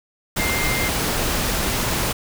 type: tone in noise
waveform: sine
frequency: 2100 Hz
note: C7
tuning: 6 cents sharp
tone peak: -24 dBFS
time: 0.39-0.89 s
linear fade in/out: 10 ms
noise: pink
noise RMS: -22 dBFS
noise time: 0.36-2.13 s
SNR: -5 dB
effects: none